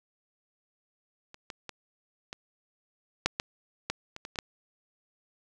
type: clicks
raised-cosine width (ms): 0.2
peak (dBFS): -29 / -21 / -21 / -21 / -6 / -12 / -12 / -23 / -22 / -23 / -12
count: 11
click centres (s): 1.344 / 1.502 / 1.693 / 2.329 / 3.26 / 3.399 / 3.9 / 4.164 / 4.251 / 4.358 / 4.388
effects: none